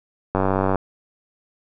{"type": "click train", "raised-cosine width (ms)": 1, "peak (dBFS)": -6, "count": 40, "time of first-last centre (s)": [0.35, 0.757], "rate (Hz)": 95.8, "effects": []}